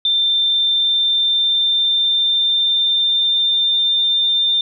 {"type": "tone with pitch glide", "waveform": "sine", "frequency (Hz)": [3575, 3596], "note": ["A7", "A7"], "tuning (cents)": [27, 37], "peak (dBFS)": -13, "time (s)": [0.05, 4.61], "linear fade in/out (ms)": 2, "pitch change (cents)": 10, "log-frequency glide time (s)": [0.37, 3.77], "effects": []}